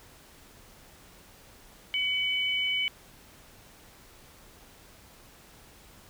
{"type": "tone pair together", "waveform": "sine", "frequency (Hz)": [2266, 3002], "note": ["C#7", "F#7"], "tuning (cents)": [37, 24], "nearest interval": "perfect fourth", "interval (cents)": 487, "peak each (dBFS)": [-29, -28], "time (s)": [1.94, 2.88], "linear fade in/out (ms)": 0, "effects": ["pink hiss -54 dBFS RMS until 6.09 s"]}